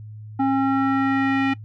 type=tone with low-pass filter sweep; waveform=square; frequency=270 Hz; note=C#4; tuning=45 cents flat; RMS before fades=-20 dBFS; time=0.39-1.54 s; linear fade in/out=10 ms; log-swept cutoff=1000 to 2400 Hz; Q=2.4; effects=noise-tail reverb RT60 0.1 s tail -21 dB re dry + added 107 Hz sine -35 dBFS peak until 1.64 s